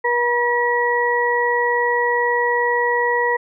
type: harmonic tone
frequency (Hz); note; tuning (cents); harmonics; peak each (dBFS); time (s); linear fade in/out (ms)
481.2; B4; -45; 1 / 2 / 4; -20 / -20 / -20; 0.04-3.37; 10
effects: none